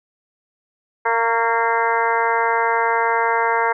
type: harmonic tone with a mistuned harmonic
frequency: 230.3 Hz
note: A#3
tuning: 21 cents flat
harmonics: 2 / 3 / 4 / 5 / 6 / 7 / 8 / 9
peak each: -23 / -26 / -19 / -26 / -26 / -25 / -29 / -28 dBFS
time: 1.05-3.73 s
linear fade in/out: 10 ms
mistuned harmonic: 5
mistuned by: -38 cents
effects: none